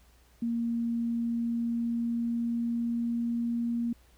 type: tone with pitch glide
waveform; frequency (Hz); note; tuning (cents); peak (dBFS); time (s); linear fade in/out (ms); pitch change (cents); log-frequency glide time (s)
sine; 233.2 to 235.2; A#3 to A#3; +1 to +16; -27; 0.42-3.93; 5; +15; 0.88-3.79
effects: added 60 Hz sine -59 dBFS peak until 4.17 s + pink hiss -64 dBFS RMS until 4.17 s